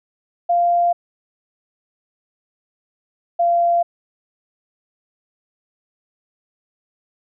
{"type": "tone pair in turn", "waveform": "sine", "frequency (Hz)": [695, 689], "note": ["F5", "F5"], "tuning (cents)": [-9, -24], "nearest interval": "unison", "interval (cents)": 15, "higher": "first", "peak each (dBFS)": -13, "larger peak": "neither", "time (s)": [[0.49, 0.93], [3.39, 3.83]], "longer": "neither", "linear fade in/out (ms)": 10, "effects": []}